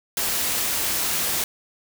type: noise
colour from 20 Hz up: white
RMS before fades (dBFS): -24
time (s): 0.17-1.44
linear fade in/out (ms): 2
effects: none